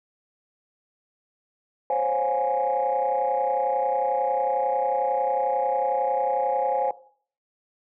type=chord; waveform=sine; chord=Db major seventh; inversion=third; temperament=equal with one note detuned; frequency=523.3 / 554.4 / 711.9 / 830.6 Hz; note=C5 / Db5 / F5 / Ab5; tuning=0 / 0 / +33 / 0 cents; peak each=-26 / -28 / -29 / -23 dBFS; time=1.9-6.91 s; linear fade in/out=2 ms; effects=noise-tail reverb RT60 0.5 s tail -17 dB re dry + tanh soft clip ceiling -14 dBFS